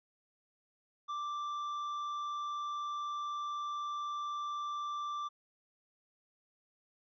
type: tone with tanh clipping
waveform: sine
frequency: 1176 Hz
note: D6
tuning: 2 cents sharp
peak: -37 dBFS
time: 1.08-5.29 s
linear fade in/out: 20 ms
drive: 7 dB
effects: resampled to 16000 Hz

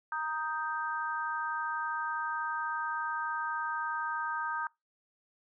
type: chord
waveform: sine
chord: Eb major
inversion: second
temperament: equal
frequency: 932.3 / 1244.5 / 1568 Hz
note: Bb5 / Eb6 / G6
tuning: 0 / 0 / 0 cents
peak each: -36 / -36 / -36 dBFS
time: 0.12-4.67 s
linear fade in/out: 2 ms
effects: noise-tail reverb RT60 0.2 s tail -24 dB re dry

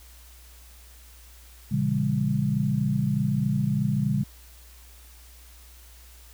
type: chord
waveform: sine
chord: A# diminished seventh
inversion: none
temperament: just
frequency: 116.54 / 139.85 / 167.82 / 201.4 Hz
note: A#2 / C#3 / E3 / G3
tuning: 0 / +16 / +31 / +47 cents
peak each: -30 / -25 / -31 / -26 dBFS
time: 1.71-4.24 s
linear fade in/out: 10 ms
effects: added 60 Hz sine -48 dBFS peak until 6.33 s + white hiss -53 dBFS RMS until 6.33 s

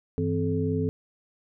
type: tone cluster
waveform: sine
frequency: 97.8 / 162.9 / 261.2 / 431.8 Hz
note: G2 / E3 / C4 / A4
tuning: -4 / -20 / -3 / -33 cents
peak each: -29 dBFS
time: 0.18-0.89 s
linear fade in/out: 0 ms
effects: none

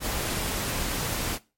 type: noise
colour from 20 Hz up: pink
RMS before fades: -29 dBFS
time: 0-1.39 s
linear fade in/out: 50 ms
effects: noise-tail reverb RT60 0.3 s tail -20 dB re dry + MP3 64 kbps

